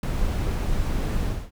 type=noise with ADSR envelope; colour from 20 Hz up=brown; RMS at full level=-20 dBFS; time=0.03-1.51 s; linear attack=4 ms; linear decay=3 ms; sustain=-4 dB; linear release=250 ms; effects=none

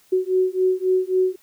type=beating tone pair; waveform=sine; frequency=370 / 373.7 Hz; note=F#4 / F#4; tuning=0 / +17 cents; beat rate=3.7 Hz; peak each=-20 dBFS; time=0.12-1.36 s; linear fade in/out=10 ms; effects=white hiss -57 dBFS RMS until 1.42 s

